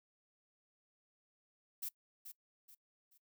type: noise with echo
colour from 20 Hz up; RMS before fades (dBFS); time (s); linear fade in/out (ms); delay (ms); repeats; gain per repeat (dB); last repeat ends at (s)
violet; -41; 1.82-1.89; 10; 430; 3; -9; 3.18
effects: noise-tail reverb RT60 0.1 s tail -21 dB re dry